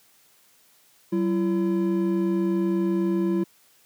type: tone pair together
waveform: triangle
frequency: 190 / 338 Hz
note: F#3 / E4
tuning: +46 / +43 cents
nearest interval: minor seventh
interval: 997 cents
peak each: -22 / -21 dBFS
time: 1.12-3.44 s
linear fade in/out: 10 ms
effects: white hiss -59 dBFS RMS until 3.85 s + high-pass 100 Hz 12 dB/octave